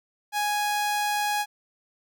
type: tone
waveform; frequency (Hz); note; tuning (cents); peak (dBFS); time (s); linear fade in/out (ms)
sawtooth; 830.6; G#5; 0; -20; 0.32-1.46; 50
effects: none